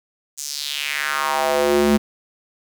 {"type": "tone with high-pass filter sweep", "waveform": "square", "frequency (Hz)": 72.4, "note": "D2", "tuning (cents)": -24, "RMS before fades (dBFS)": -20, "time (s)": [0.37, 1.98], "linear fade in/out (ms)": 20, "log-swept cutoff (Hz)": [7100, 220], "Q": 2.9, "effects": []}